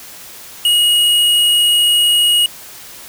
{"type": "tone", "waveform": "square", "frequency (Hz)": 2887, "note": "F#7", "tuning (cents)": -43, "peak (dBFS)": -10, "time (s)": [0.65, 2.46], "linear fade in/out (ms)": 2, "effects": ["white hiss -35 dBFS RMS until 3.08 s"]}